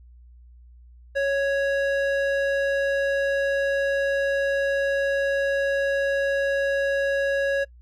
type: tone with band-pass filter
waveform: square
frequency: 554.4 Hz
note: C#5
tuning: in tune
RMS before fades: -23 dBFS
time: 1.15-7.65 s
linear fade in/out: 20 ms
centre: 1100 Hz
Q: 4.2
effects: noise-tail reverb RT60 0.1 s tail -24 dB re dry + added 60 Hz sine -46 dBFS peak until 7.81 s